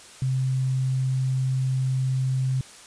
sine tone, 130.81 Hz, C3, in tune, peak -21 dBFS, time 0.22-2.61 s, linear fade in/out 2 ms, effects white hiss -46 dBFS RMS until 2.86 s + resampled to 22050 Hz

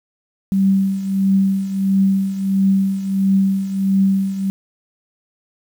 sine tone with tremolo, 193.9 Hz, G3, 19 cents flat, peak -10 dBFS, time 0.52-4.5 s, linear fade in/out 0 ms, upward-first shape triangle, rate 1.5 Hz, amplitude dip 75%, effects 7-bit

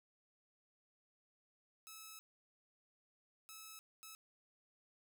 5% pulse tone bursts at uneven times, 1297 Hz, E6, 28 cents flat, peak -40 dBFS, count 3, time 1.87-2.19 / 3.49-3.79 / 4.03-4.15 s, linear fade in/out 0 ms, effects none

